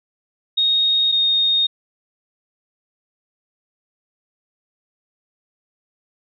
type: tone pair in turn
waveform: sine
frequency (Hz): 3729 / 3703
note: A#7 / A#7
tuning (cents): 0 / -12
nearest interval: unison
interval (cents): 12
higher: first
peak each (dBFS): -14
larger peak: neither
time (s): 0.57-1.12 / 1.12-1.67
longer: neither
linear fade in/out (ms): 10
effects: none